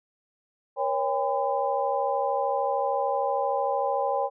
sine tone cluster, 479.8 / 553 / 802 / 1012 Hz, A#4 / C#5 / G5 / B5, +50 / -4 / +39 / +42 cents, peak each -32 / -27 / -27 / -32 dBFS, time 0.76-4.3 s, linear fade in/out 50 ms, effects none

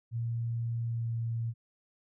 sine tone with pitch glide, 116.54 to 115.33 Hz, A#2 to A#2, 0 to -18 cents, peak -30 dBFS, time 0.11-1.54 s, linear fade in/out 50 ms, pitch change -18 cents, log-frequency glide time 0.83-1.14 s, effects none

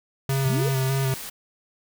white noise, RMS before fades -36 dBFS, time 0.29-1.3 s, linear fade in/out 10 ms
square tone with vibrato, 133.7 Hz, C3, 38 cents sharp, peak -22 dBFS, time 0.29-1.14 s, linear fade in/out 2 ms, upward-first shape square, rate 3.3 Hz, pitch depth 22 cents each way
sine linear sweep, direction up, 99.8 to 490 Hz, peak -26 dBFS, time 0.45-0.69 s, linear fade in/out 5 ms
effects none

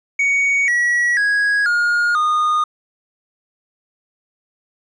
triangle tone with pitch steps, 2238 / 1925.9 / 1657.3 / 1426.2 / 1227.3 Hz, C#7 / B6 / G#6 / F6 / D#6, +16 / -44 / -4 / +36 / -24 cents, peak -12 dBFS, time 0.19-2.64 s, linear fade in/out 5 ms, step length 490 ms, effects resampled to 22050 Hz

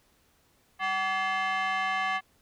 sine tone with frequency modulation, 194.9 Hz, G3, 10 cents flat, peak -24 dBFS, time 0.79-2.21 s, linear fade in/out 50 ms, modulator 953 Hz, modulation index 2.3, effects tanh soft clip ceiling -24 dBFS + pink hiss -66 dBFS RMS until 2.41 s

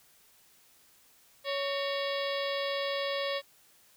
harmonic tone with a mistuned harmonic, 558 Hz, C#5, 11 cents sharp, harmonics 1 / 2 / 3 / 4 / 5 / 6 / 7 / 8 / 9, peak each -32 / -39 / -40 / -42 / -43 / -40 / -42 / -45 / -47 dBFS, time 1.44-3.42 s, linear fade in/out 50 ms, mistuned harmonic 3, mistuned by +150 cents, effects white hiss -62 dBFS RMS until 3.96 s

